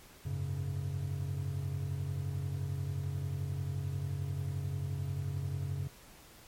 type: chord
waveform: triangle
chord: F# suspended second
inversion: none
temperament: equal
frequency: 92.5 / 103.83 / 138.59 Hz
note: F#2 / G#2 / C#3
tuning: 0 / 0 / 0 cents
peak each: -35 / -40 / -34 dBFS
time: 0.25-5.88 s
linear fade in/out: 10 ms
effects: pink hiss -56 dBFS RMS until 6.47 s + MP3 64 kbps